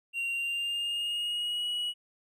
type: tone with pitch glide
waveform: triangle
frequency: 2761 to 2918 Hz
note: F7 to F#7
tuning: -20 to -25 cents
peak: -28 dBFS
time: 0.13-1.94 s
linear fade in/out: 50 ms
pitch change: +95 cents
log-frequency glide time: 0.31-1.67 s
effects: none